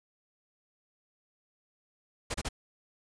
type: noise bursts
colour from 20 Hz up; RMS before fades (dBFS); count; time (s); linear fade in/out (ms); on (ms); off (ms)
pink; -33; 3; 2.3-2.489; 10; 43; 30
effects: resampled to 22050 Hz